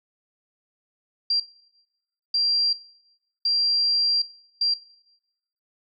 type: tone bursts at uneven times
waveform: sine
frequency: 4743 Hz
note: D8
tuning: 16 cents sharp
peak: -19 dBFS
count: 4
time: 1.3-1.4 / 2.34-2.73 / 3.45-4.22 / 4.61-4.74 s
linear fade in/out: 5 ms
effects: noise-tail reverb RT60 1.0 s tail -22 dB re dry